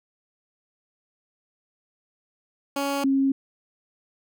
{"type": "tone pair in turn", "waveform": ["15% pulse", "sine"], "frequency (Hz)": [279.6, 271.2], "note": ["C#4", "C#4"], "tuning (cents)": [15, -38], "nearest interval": "minor second", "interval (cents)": 53, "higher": "first", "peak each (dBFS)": -18, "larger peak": "neither", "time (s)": [[2.76, 3.04], [3.04, 3.32]], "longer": "neither", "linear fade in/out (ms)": 5, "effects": []}